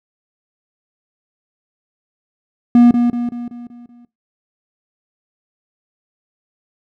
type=tone with echo; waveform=triangle; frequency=240 Hz; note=B3; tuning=49 cents flat; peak=-3 dBFS; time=2.75-2.91 s; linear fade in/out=2 ms; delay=190 ms; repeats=6; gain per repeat=-6 dB; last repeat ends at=4.05 s; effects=noise-tail reverb RT60 0.2 s tail -19 dB re dry